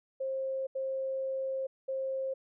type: tone bursts at uneven times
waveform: sine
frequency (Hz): 532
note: C5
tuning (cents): +29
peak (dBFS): -31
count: 3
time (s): 0.2-0.67 / 0.75-1.67 / 1.88-2.34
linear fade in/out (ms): 10
effects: none